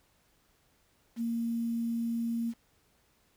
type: tone with quantisation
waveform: sine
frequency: 231.9 Hz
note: A#3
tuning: 9 cents flat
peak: -29 dBFS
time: 1.16-2.54 s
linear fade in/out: 50 ms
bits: 9
effects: pink hiss -69 dBFS RMS until 3.36 s